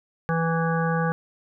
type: harmonic tone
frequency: 164.81 Hz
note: E3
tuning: in tune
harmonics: 1 / 3 / 5 / 7 / 9 / 10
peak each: -23 / -28 / -30 / -31 / -33 / -33 dBFS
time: 0.29-1.12 s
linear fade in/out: 0 ms
effects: none